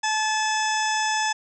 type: harmonic tone with a mistuned harmonic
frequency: 865 Hz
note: A5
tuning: 30 cents flat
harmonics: 1 / 2 / 3 / 4 / 6 / 7 / 8 / 9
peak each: -24 / -27 / -33 / -33 / -32 / -34 / -36 / -37 dBFS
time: 0.03-1.33 s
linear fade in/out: 10 ms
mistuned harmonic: 7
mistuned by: +43 cents
effects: none